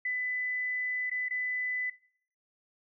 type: tone with dropouts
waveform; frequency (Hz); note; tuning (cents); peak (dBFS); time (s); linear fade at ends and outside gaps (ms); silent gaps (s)
sine; 2000; B6; +21; -29; 0.05-1.9; 5; 1.099-1.113 / 1.286-1.307
effects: noise-tail reverb RT60 0.6 s tail -21 dB re dry